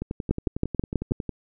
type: two click trains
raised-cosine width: 3 ms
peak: -16 / -9 dBFS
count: 15 / 6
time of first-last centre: 0.02-1.293 / 0.31-1.119 s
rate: 11 / 6.18 Hz
effects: none